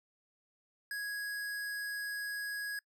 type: tone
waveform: square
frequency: 1661.2 Hz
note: G#6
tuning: in tune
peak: -37 dBFS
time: 0.91-2.79 s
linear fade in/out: 2 ms
effects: noise-tail reverb RT60 0.1 s tail -25 dB re dry